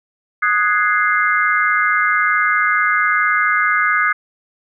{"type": "chord", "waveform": "sine", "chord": "Ab dominant seventh", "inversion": "second", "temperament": "equal", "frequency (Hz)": [1244.5, 1480, 1661.2, 2093], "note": ["Eb6", "Gb6", "Ab6", "C7"], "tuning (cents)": [0, 0, 0, 0], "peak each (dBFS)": [-17, -19, -19, -19], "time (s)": [0.42, 4.13], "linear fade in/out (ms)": 10, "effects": []}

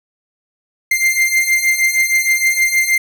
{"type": "beating tone pair", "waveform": "45% pulse", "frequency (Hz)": [2093, 2099.4], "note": ["C7", "C7"], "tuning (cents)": [0, 5], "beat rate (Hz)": 6.4, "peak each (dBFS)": [-17, -14], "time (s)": [0.91, 2.98], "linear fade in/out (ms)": 5, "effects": []}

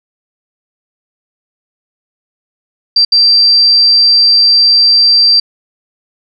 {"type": "tone bursts at uneven times", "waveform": "sine", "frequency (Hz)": 4699, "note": "D8", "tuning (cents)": 0, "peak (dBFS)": -4, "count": 2, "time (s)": [[2.96, 3.05], [3.12, 5.4]], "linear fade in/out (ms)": 5, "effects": []}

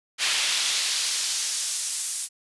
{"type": "noise with high-pass filter sweep", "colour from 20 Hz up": "brown", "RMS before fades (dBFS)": -26, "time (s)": [0.18, 2.29], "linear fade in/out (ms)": 50, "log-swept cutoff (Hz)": [2800, 8500], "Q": 1.1, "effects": ["resampled to 24000 Hz"]}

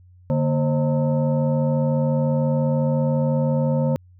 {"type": "tone with frequency modulation", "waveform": "sine", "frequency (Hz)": 147.6, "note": "D3", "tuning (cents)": 9, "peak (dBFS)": -17, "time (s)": [0.3, 3.96], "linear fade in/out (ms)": 0, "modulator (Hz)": 381, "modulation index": 1.1, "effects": ["added 90 Hz sine -47 dBFS peak until 4.19 s"]}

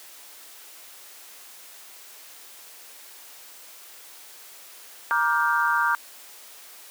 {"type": "chord", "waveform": "sine", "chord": "G minor seventh", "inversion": "first", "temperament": "just", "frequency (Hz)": [940.8, 1176, 1411.2, 1568], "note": ["Bb5", "D6", "F6", "G6"], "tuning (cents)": [16, 2, 18, 0], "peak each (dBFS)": -25, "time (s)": [5.11, 5.95], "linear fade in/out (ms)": 0, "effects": ["white hiss -46 dBFS RMS until 6.9 s", "high-pass 400 Hz 12 dB/octave"]}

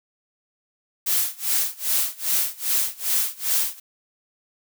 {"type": "noise with tremolo", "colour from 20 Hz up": "blue", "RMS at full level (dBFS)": -20, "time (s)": [1.06, 3.8], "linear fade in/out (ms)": 10, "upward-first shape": "sine", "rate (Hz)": 2.5, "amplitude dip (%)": 95, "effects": []}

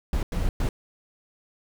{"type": "noise bursts at uneven times", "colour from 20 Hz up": "brown", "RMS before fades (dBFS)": -24, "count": 3, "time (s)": [[0.13, 0.23], [0.32, 0.49], [0.6, 0.69]], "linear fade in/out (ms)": 2, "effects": []}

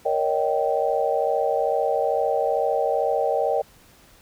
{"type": "chord", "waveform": "sine", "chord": "Eb dominant seventh", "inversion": "second", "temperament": "just", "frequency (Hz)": [466.7, 560, 622.3, 777.8], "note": ["Bb4", "Db5", "Eb5", "G5"], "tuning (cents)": [2, 18, 0, -14], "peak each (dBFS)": -25, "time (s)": [0.05, 3.62], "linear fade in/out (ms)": 10, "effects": ["pink hiss -53 dBFS RMS until 4.21 s"]}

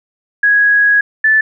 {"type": "tone pair in turn", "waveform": "sine", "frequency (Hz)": [1661.2, 1750.5], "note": ["G#6", "A6"], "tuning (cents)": [0, -9], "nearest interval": "minor second", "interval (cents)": 91, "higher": "second", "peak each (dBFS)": -7, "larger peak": "neither", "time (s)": [[0.43, 1.01], [1.24, 1.41]], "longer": "first", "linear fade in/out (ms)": 5, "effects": []}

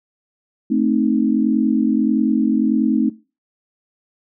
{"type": "chord", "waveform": "sine", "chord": "A diminished", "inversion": "none", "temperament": "equal", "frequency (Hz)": [220, 261.6, 311.1], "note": ["A3", "C4", "Eb4"], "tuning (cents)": [0, 0, 0], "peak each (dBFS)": [-18, -18, -20], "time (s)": [0.7, 3.1], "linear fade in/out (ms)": 10, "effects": ["noise-tail reverb RT60 0.3 s tail -19 dB re dry"]}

